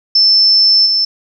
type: tone with level steps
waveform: sine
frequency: 5300 Hz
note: E8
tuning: 9 cents sharp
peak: -6 / -10 dBFS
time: 0.15-1.05 s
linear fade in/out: 5 ms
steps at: 0.85 s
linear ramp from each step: 20 ms
effects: 8-bit